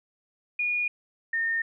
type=tone pair in turn; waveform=sine; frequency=2443 / 1825.9 Hz; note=D#7 / A#6; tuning=-32 / -36 cents; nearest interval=perfect fourth; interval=504 cents; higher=first; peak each=-24 dBFS; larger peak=neither; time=0.59-0.88 / 1.33-1.62 s; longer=neither; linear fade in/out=5 ms; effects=none